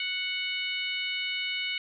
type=harmonic tone with a mistuned harmonic; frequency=740 Hz; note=F#5; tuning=in tune; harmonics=2 / 3 / 4 / 5 / 6; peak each=-43 / -32 / -33 / -40 / -42 dBFS; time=0-1.78 s; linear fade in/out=2 ms; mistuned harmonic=6; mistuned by=-67 cents; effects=none